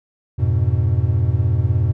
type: chord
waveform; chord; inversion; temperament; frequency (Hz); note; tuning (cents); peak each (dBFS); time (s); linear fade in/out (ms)
triangle; F diminished; none; equal; 87.31 / 103.83 / 123.47; F2 / Ab2 / Cb3; 0 / 0 / 0; -17; 0.38-1.93; 20
effects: none